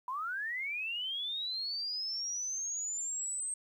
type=linear sweep; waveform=sine; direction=up; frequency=975 to 8372 Hz; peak=-34 dBFS; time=0.08-3.54 s; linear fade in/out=2 ms; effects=11-bit